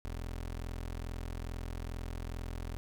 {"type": "tone", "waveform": "25% pulse", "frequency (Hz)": 42.35, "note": "E1", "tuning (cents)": 48, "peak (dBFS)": -34, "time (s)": [0.05, 2.77], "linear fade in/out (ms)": 0, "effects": []}